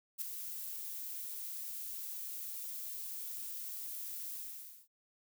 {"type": "noise with ADSR envelope", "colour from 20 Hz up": "violet", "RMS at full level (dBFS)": -35, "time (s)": [0.18, 4.88], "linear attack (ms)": 36, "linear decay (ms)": 4, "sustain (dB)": -8, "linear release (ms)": 520, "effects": []}